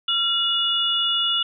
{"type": "tone cluster", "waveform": "sine", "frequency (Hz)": [1375, 2886, 3466], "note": ["F6", "F#7", "A7"], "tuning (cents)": [-27, -44, -27], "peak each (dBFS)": [-29, -21, -23], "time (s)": [0.08, 1.43], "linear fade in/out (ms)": 5, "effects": []}